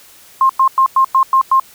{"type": "tone bursts", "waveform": "sine", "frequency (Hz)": 1062, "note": "C6", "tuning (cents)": 25, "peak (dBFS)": -7, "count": 7, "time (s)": [0.41, 1.598], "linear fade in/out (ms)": 2, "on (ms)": 84, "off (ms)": 100, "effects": ["white hiss -43 dBFS RMS until 1.74 s"]}